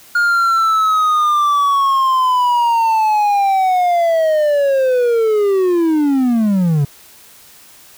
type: linear sweep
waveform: triangle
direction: down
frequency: 1425 to 137 Hz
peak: -9 dBFS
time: 0.15-6.85 s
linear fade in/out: 5 ms
effects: white hiss -43 dBFS RMS until 7.97 s